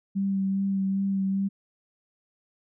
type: tone with vibrato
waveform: sine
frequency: 194.6 Hz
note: G3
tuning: 12 cents flat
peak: -23 dBFS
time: 0.15-1.49 s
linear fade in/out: 20 ms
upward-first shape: sine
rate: 2.5 Hz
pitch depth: 17 cents each way
effects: none